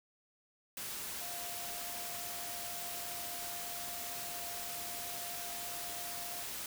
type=tone in noise; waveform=sine; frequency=698.5 Hz; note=F5; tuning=in tune; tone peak=-48 dBFS; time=1.21-6.43 s; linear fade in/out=2 ms; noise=white; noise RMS=-42 dBFS; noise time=0.77-6.66 s; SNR=-9 dB; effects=none